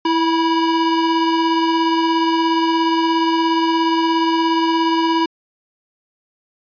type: tone pair together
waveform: square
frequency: 329.6 / 971.8 Hz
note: E4 / B5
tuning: 0 / -28 cents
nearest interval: octave + perfect fifth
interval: 1872 cents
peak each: -17 / -19 dBFS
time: 0.05-5.26 s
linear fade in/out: 5 ms
effects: resampled to 11025 Hz